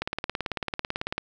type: click train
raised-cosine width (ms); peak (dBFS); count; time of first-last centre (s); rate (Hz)
0.3; -12; 22; 0.02-1.18; 18.1
effects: none